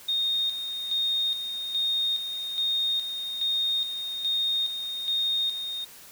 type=tone with tremolo; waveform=sine; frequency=3693 Hz; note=A#7; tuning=17 cents flat; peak=-23 dBFS; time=0.08-5.85 s; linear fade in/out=10 ms; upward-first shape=square; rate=1.2 Hz; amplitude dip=55%; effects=white hiss -48 dBFS RMS until 6.11 s